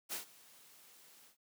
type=noise with ADSR envelope; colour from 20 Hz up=white; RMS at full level=-39 dBFS; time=0.09-1.37 s; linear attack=39 ms; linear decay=120 ms; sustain=-22 dB; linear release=110 ms; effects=high-pass 150 Hz 12 dB/octave